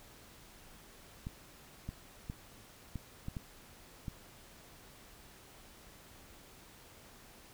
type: clicks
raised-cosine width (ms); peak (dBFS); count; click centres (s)
5; -27; 7; 1.269 / 1.89 / 2.299 / 2.957 / 3.284 / 3.368 / 4.082
effects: pink hiss -57 dBFS RMS until 7.53 s